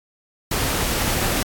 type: noise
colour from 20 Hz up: pink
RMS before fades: -22 dBFS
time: 0.51-1.43 s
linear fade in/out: 5 ms
effects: AAC 64 kbps